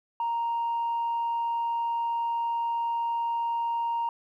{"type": "tone", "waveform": "sine", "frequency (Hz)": 932.3, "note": "A#5", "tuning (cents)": 0, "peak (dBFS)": -24, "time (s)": [0.2, 4.09], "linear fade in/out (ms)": 2, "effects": ["tanh soft clip ceiling -23 dBFS", "11-bit"]}